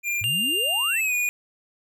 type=tone; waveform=square; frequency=2396 Hz; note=D7; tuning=34 cents sharp; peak=-24 dBFS; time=0.03-0.25 s; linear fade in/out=50 ms
type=exponential sweep; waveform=sine; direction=up; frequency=96.8 to 2186 Hz; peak=-30 dBFS; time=0.21-1.01 s; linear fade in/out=5 ms
type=tone with pitch glide; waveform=square; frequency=2800 to 2452 Hz; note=F7 to D#7; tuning=+4 to -26 cents; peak=-22 dBFS; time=0.24-1.29 s; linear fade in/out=0 ms; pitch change=-230 cents; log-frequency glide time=0.88-1.14 s
effects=none